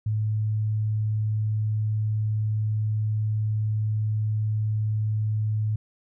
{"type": "tone", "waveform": "sine", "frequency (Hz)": 107.6, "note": "A2", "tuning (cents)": -38, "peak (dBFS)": -22, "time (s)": [0.06, 5.76], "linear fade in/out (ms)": 5, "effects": []}